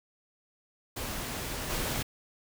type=noise with level steps; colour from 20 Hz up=pink; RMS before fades=-36 / -32 dBFS; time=0.96-2.03 s; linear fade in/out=10 ms; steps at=1.69 s; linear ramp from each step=20 ms; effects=none